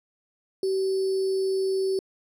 sine tone with sample-and-hold, 383.3 Hz, G4, 39 cents flat, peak -22 dBFS, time 0.63-1.99 s, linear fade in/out 2 ms, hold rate 4900 Hz, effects low-pass 11000 Hz 12 dB/octave

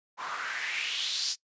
white noise with band-pass filter sweep, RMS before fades -33 dBFS, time 0.17-1.36 s, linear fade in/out 50 ms, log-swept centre 1000 to 5400 Hz, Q 3.6, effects noise-tail reverb RT60 0.1 s tail -22 dB re dry + resampled to 16000 Hz

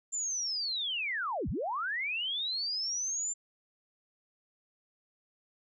sine linear two-way sweep, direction down then up, 7300 to 40.34 to 7300 Hz, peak -31 dBFS, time 0.12-3.34 s, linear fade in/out 20 ms, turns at 1.49 s, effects none

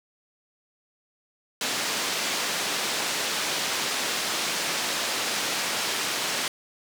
white band-pass noise, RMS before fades -28 dBFS, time 1.61-6.48 s, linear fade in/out 2 ms, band 200 to 5600 Hz, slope 12 dB/octave, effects none

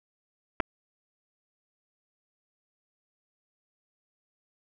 clicks, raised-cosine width 0.5 ms, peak -11 dBFS, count 2, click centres 0.601 / 0.604 s, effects none

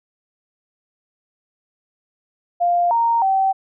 sine tone with pitch steps, 699 / 928 / 771 Hz, F5 / A#5 / G5, +1 / -8 / -29 cents, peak -14 dBFS, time 2.6-3.53 s, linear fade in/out 20 ms, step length 310 ms, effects none

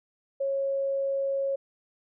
sine tone, 548 Hz, C#5, 20 cents flat, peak -25 dBFS, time 0.4-1.56 s, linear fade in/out 10 ms, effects none

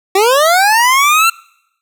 25% pulse linear sweep, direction up, 372 to 1372 Hz, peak -4 dBFS, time 0.15-1.3 s, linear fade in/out 5 ms, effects noise-tail reverb RT60 0.8 s tail -25 dB re dry

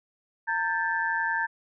sine tone cluster, 914 / 1577 / 1748 Hz, A#5 / G6 / A6, -34 / +10 / -12 cents, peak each -29 dBFS, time 0.47-1.47 s, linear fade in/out 20 ms, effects none

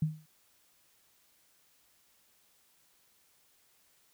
sine tone with exponential decay, 155.56 Hz, D#3, in tune, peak -23 dBFS, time 0.02-0.26 s, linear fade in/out 5 ms, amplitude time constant 51 ms, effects white hiss -68 dBFS RMS until 4.13 s

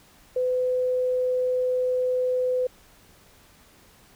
sine tone, 505 Hz, B4, 39 cents sharp, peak -21 dBFS, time 0.36-2.67 s, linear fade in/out 5 ms, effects pink hiss -55 dBFS RMS until 4.15 s

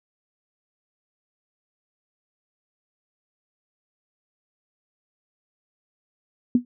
sine tone with exponential decay, 244.4 Hz, B3, 18 cents flat, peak -10 dBFS, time 6.55-6.65 s, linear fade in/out 2 ms, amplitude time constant 20 ms, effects none

